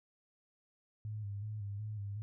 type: tone with vibrato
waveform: sine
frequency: 103.83 Hz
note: G#2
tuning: in tune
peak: -38 dBFS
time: 1.05-2.22 s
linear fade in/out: 0 ms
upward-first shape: square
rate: 2.7 Hz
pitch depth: 52 cents each way
effects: none